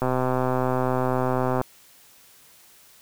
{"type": "click train", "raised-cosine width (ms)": 1, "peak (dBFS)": -10, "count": 205, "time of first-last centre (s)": [0.02, 1.614], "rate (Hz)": 128, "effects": ["white hiss -53 dBFS RMS until 3.01 s"]}